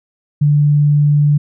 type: tone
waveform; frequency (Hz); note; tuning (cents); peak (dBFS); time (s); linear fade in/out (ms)
sine; 146.83; D3; 0; -8; 0.41-1.38; 10
effects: none